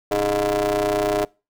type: ring-modulated tone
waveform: 30% pulse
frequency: 100.2 Hz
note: G2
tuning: 38 cents sharp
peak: -13 dBFS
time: 0.11-1.25 s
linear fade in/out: 5 ms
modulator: 516 Hz
effects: noise-tail reverb RT60 0.3 s tail -25 dB re dry